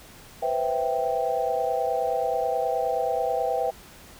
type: chord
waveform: sine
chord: C major seventh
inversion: third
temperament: equal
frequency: 493.9 / 523.3 / 659.3 / 784 Hz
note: B4 / C5 / E5 / G5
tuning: 0 / 0 / 0 / 0 cents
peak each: -28 / -31 / -28 / -27 dBFS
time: 0.42-3.71 s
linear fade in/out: 10 ms
effects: pink hiss -48 dBFS RMS until 4.19 s